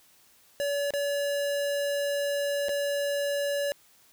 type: tone with dropouts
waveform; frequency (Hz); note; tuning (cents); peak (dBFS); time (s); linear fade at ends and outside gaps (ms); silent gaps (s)
square; 570; C#5; +48; -27; 0.6-3.72; 0; 0.906-0.937 / 2.685-2.692
effects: white hiss -60 dBFS RMS until 4.12 s